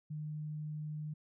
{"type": "tone", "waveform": "sine", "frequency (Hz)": 152.1, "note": "D#3", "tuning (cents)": -39, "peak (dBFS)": -38, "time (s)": [0.1, 1.14], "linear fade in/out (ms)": 10, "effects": []}